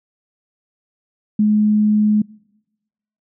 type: tone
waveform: sine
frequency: 211.5 Hz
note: G#3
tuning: 32 cents sharp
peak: -11 dBFS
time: 1.39-2.22 s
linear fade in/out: 5 ms
effects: noise-tail reverb RT60 1.0 s tail -25 dB re dry